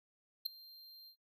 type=tone with ADSR envelope; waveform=square; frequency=4174 Hz; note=C8; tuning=5 cents flat; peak=-30 dBFS; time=0.45-1.16 s; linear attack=13 ms; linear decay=3 ms; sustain=-24 dB; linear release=85 ms; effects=noise-tail reverb RT60 0.1 s tail -19 dB re dry